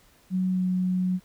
sine tone with pitch glide, 185.3 to 183.49 Hz, F#3 to F#3, +3 to -14 cents, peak -22 dBFS, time 0.3-1.2 s, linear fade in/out 50 ms, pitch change -17 cents, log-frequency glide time 0.52-0.63 s, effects pink hiss -59 dBFS RMS until 1.24 s

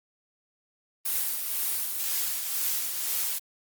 blue noise with tremolo, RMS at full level -27 dBFS, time 1.05-3.39 s, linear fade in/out 10 ms, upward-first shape triangle, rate 2 Hz, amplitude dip 45%, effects Opus 32 kbps

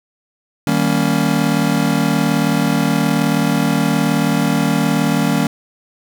square chord, Eb dominant seventh, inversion none, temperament just, 155.56 / 194.45 / 233.3 / 280 Hz, Eb3 / G3 / Bb3 / Db4, 0 / -14 / +2 / +18 cents, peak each -20 dBFS, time 0.67-5.47 s, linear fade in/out 2 ms, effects none

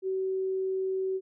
sine tone, 379.5 Hz, F#4, 44 cents sharp, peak -27 dBFS, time 0.02-1.21 s, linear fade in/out 50 ms, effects none

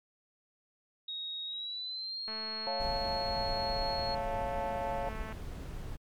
sine tone with pitch glide, 3766 to 4301 Hz, A#7 to C8, +17 to +47 cents, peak -36 dBFS, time 1.08-4.15 s, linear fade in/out 5 ms, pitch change +230 cents, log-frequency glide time 1.45-2.31 s
click train, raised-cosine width 0.5 ms, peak -30 dBFS, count 668, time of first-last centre 2.28-5.326 s, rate 219 Hz
sine chord, Db augmented, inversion none, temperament equal, 554.4 / 698.5 / 880 Hz, Db5 / F5 / A5, 0 / 0 / 0 cents, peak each -37 dBFS, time 2.67-5.09 s, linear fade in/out 0 ms
brown noise, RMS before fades -40 dBFS, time 2.79-5.97 s, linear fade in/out 20 ms
effects MP3 96 kbps

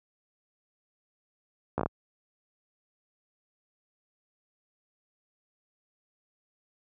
slowing click train, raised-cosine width 1 ms, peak -14 dBFS, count 5, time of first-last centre 1.78-1.86 s, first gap 14 ms, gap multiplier 1.24, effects high-pass 60 Hz 12 dB/octave

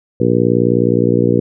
harmonic tone, 59.6 Hz, A#1, 39 cents sharp, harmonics 2 / 3 / 4 / 5 / 6 / 7 / 8, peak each -18 / -18 / -18 / -18 / -18 / -18 / -18 dBFS, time 0.2-1.4 s, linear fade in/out 5 ms, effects none

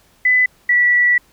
sine tone pair in turn, 2003 / 1951.6 Hz, B6 / B6, +24 / -21 cents, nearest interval unison, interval 45 cents, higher first, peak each -10 dBFS, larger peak neither, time 0.25-0.46 / 0.69-1.18 s, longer second, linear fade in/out 5 ms, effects pink hiss -54 dBFS RMS until 1.32 s

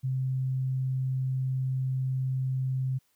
sine tone, 130.81 Hz, C3, in tune, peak -26 dBFS, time 0.03-2.99 s, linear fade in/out 20 ms, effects white hiss -71 dBFS RMS until 3.15 s

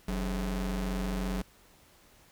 45% pulse ring-modulated tone, 117.8 Hz, A#2, 19 cents sharp, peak -27 dBFS, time 0.08-1.42 s, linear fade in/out 5 ms, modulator 70.4 Hz, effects pink hiss -60 dBFS RMS until 2.31 s

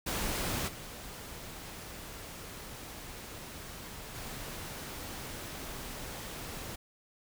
pink noise with level steps, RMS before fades -34 / -45 / -42 dBFS, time 0.06-6.76 s, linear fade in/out 10 ms, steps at 0.67 / 4.14 s, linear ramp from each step 20 ms, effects none

